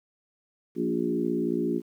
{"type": "harmonic tone with a mistuned harmonic", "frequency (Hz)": 58.27, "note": "A#1", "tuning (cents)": 0, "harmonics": [3, 4, 5, 6, 7], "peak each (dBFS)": [-34, -30, -30, -29, -33], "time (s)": [0.75, 1.82], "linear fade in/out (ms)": 50, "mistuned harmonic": 6, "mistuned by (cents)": 19, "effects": ["10-bit"]}